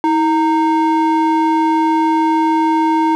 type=ring-modulated tone; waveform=triangle; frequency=622.3 Hz; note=D#5; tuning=in tune; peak=-6 dBFS; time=0.04-3.15 s; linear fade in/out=0 ms; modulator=301 Hz; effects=none